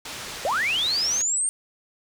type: low-pass noise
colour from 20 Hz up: white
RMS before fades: -36 dBFS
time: 0.05-1.22 s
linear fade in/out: 5 ms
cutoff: 5800 Hz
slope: 12 dB/octave
type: linear sweep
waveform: sine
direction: up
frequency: 490 to 8870 Hz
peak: -21 dBFS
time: 0.45-1.49 s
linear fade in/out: 0 ms
effects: none